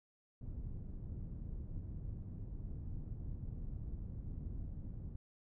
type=low-pass noise; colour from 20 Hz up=pink; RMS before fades=-44 dBFS; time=0.41-5.16 s; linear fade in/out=5 ms; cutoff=150 Hz; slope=12 dB/octave; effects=none